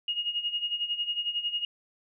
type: tone with tremolo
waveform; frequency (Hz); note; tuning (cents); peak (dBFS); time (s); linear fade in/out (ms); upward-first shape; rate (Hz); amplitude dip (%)
sine; 2866; F7; +44; -25; 0.08-1.65; 2; sine; 11; 75
effects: none